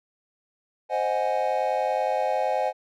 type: chord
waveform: triangle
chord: Ab dominant seventh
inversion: first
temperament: equal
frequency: 523.3 / 622.3 / 740 / 830.6 Hz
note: C5 / Eb5 / Gb5 / Ab5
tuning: 0 / 0 / 0 / 0 cents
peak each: -26 dBFS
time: 0.89-2.73 s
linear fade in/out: 50 ms
effects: none